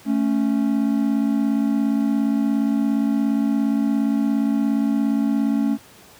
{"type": "tone pair together", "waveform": "triangle", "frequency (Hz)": [220, 277.2], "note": ["A3", "C#4"], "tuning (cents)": [0, 0], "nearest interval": "major third", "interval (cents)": 400, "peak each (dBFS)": -18, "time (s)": [0.05, 5.78], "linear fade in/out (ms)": 50, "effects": ["pink hiss -47 dBFS RMS until 6.19 s", "high-pass 100 Hz 12 dB/octave"]}